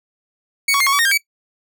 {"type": "tone with pitch steps", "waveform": "sawtooth", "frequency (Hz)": [2231, 1119, 2120, 1102, 1140, 1851, 1601, 2280], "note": ["C#7", "C#6", "C7", "C#6", "C#6", "A#6", "G6", "C#7"], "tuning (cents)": [11, 16, 22, -11, 48, -13, 36, 48], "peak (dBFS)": -10, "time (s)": [0.68, 1.176], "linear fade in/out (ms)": 5, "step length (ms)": 62, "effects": ["noise-tail reverb RT60 0.1 s tail -20 dB re dry"]}